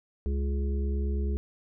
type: harmonic tone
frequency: 69.3 Hz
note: C#2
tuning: in tune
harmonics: 1 / 3 / 5 / 6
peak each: -26 / -37 / -41 / -40 dBFS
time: 0.26-1.37 s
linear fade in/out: 0 ms
effects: none